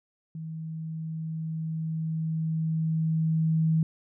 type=tone with level ramp; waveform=sine; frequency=160.2 Hz; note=E3; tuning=49 cents flat; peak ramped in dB=-34 to -20 dBFS; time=0.35-3.83 s; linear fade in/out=2 ms; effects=none